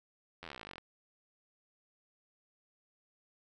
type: slowing click train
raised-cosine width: 0.3 ms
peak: -29 dBFS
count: 22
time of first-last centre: 0.43-0.782 s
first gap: 11 ms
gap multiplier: 1.04
effects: none